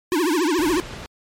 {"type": "tone with vibrato", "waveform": "square", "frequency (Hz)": 329.6, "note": "E4", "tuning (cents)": 0, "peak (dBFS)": -18, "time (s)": [0.12, 0.8], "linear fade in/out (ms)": 0, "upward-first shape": "triangle", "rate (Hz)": 14, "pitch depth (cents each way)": 260}
{"type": "low-pass noise", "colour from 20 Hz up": "pink", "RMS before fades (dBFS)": -35, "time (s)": [0.59, 1.06], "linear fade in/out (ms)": 0, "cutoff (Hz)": 4700, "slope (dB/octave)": 12}
{"effects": ["MP3 64 kbps"]}